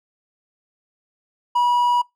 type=tone; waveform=triangle; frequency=970 Hz; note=B5; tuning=31 cents flat; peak=-13 dBFS; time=1.55-2.02 s; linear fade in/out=10 ms; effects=noise-tail reverb RT60 0.2 s tail -26 dB re dry